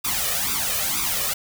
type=noise with flanger; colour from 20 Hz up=white; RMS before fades=-24 dBFS; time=0.04-1.34 s; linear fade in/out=10 ms; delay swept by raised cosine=0.82 to 1.7 ms; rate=2.1 Hz; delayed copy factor=+0.8; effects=none